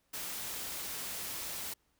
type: noise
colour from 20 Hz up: white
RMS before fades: -40 dBFS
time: 0.13-1.74 s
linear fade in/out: 10 ms
effects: pink hiss -75 dBFS RMS until 1.99 s